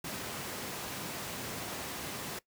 pink high-pass noise, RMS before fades -40 dBFS, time 0.04-2.39 s, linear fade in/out 5 ms, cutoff 130 Hz, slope 12 dB/octave, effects noise-tail reverb RT60 0.1 s tail -19 dB re dry

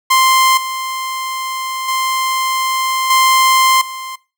sawtooth tone with level steps, 1046.5 Hz, C6, in tune, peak -5 / -16 / -11 / -5 / -21 dBFS, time 0.1-4.16 s, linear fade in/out 10 ms, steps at 0.57 / 1.88 / 3.1 / 3.81 s, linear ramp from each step 5 ms, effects noise-tail reverb RT60 0.3 s tail -20 dB re dry

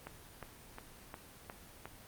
click train, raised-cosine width 0.5 ms, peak -28 dBFS, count 6, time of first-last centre 0.07-1.856 s, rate 2.8 Hz, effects pink hiss -55 dBFS RMS until 2.07 s + Opus 24 kbps

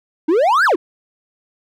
triangle exponential two-way sweep, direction up then down, 293.7 to 1758 to 293.7 Hz, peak -9 dBFS, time 0.28-0.76 s, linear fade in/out 10 ms, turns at 0.65 s, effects none

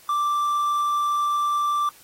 triangle tone with quantisation, 1174.7 Hz, D6, in tune, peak -18 dBFS, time 0.09-1.89 s, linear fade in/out 2 ms, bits 8, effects white hiss -51 dBFS RMS until 2.03 s + AAC 48 kbps

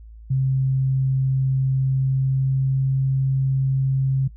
sine tone with pitch glide, 132.9 to 133.98 Hz, C3 to C3, +27 to +41 cents, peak -17 dBFS, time 0.3-4.28 s, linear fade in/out 10 ms, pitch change +14 cents, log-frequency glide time 1.79-2.94 s, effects noise-tail reverb RT60 0.1 s tail -18 dB re dry + added 55 Hz sine -39 dBFS peak until 4.36 s

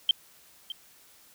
sine tone with echo, 3136 Hz, G7, in tune, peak -17 dBFS, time 0.09-0.11 s, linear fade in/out 2 ms, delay 610 ms, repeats 1, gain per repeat -15 dB, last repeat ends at 0.72 s, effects white hiss -57 dBFS RMS until 1.34 s

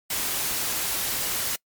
white noise, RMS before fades -27 dBFS, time 0.1-1.56 s, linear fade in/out 5 ms, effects noise-tail reverb RT60 0.1 s tail -25 dB re dry + MP3 96 kbps

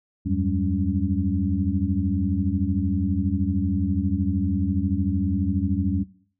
sine tone cluster, 82.8 / 95.4 / 187.1 / 201 / 281.3 Hz, E2 / G2 / F#3 / G3 / C#4, +8 / -47 / +20 / +44 / +26 cents, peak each -27 dBFS, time 0.25-6.04 s, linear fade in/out 20 ms, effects noise-tail reverb RT60 0.5 s tail -19 dB re dry

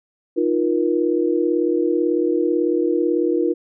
sine chord, Eb suspended second, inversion none, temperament equal with one note detuned, 311.1 / 349.2 / 475.1 Hz, Eb4 / F4 / Bb4, 0 / 0 / +33 cents, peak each -21 / -19 / -22 dBFS, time 0.36-3.54 s, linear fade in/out 20 ms, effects none

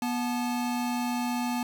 square tone pair together, 243.6 / 868 Hz, B3 / A5, -24 / -24 cents, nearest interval octave + minor seventh, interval 2200 cents, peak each -29 / -34 dBFS, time 0.02-1.63 s, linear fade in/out 2 ms, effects none

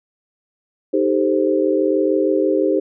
sine chord, A half-diminished seventh, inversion second, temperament equal with one note detuned, 311.1 / 392 / 438.2 / 523.3 Hz, Eb4 / G4 / A4 / C5, 0 / 0 / -7 / 0 cents, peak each -19 / -18 / -24 / -20 dBFS, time 0.93-2.8 s, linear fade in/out 10 ms, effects none

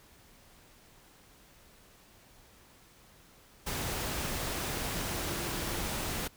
sine tone in noise, 344 Hz, F4, 26 cents flat, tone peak -44 dBFS, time 5.11-5.79 s, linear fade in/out 10 ms, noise pink, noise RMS -35 dBFS, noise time 3.66-6.28 s, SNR -12 dB, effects pink hiss -59 dBFS RMS until 6.36 s

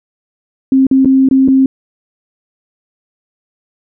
sine tone with dropouts, 265.9 Hz, C4, 28 cents sharp, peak -5 dBFS, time 0.72-1.66 s, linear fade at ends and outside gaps 2 ms, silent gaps 0.868-0.912 / 1.048-1.056 / 1.288-1.311 / 1.478-1.484 s, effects none

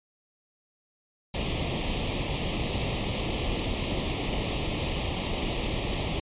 pink noise with comb filter, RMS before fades -29 dBFS, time 1.34-6.2 s, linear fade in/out 5 ms, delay 0.33 ms, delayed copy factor +0.95, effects resampled to 8000 Hz

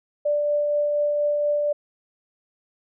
sine tone with tremolo, 588 Hz, D5, 2 cents sharp, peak -18 dBFS, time 0.25-1.73 s, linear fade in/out 10 ms, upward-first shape triangle, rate 4.2 Hz, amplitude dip 25%, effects none

